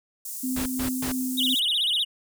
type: high-pass noise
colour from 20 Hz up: pink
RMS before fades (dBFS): -35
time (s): 0.25-1.6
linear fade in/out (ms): 5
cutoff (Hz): 7500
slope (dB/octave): 24
type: tone with tremolo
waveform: sine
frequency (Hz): 257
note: C4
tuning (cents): -31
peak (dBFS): -25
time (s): 0.43-1.55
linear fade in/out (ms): 10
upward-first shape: triangle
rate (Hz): 2.9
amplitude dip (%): 30
type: noise bursts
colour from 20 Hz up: pink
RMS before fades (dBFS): -32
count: 3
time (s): 0.56-1.12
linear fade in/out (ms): 5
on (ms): 100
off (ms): 130
type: tone with vibrato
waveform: triangle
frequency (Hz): 3313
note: G#7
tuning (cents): -5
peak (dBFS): -20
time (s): 1.37-2.05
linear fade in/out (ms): 20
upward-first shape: sine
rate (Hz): 16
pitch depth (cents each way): 250
effects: none